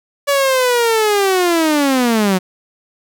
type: linear sweep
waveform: sawtooth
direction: down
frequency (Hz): 572 to 179.9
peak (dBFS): -8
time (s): 0.27-2.39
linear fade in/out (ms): 20
effects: none